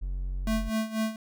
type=tone; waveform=triangle; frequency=45.75 Hz; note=F#1; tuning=19 cents flat; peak=-27 dBFS; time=0.01-0.7 s; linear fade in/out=20 ms
type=tone with tremolo; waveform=square; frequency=220 Hz; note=A3; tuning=in tune; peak=-25 dBFS; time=0.47-1.16 s; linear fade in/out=2 ms; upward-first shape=sine; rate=4.1 Hz; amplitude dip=80%
effects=none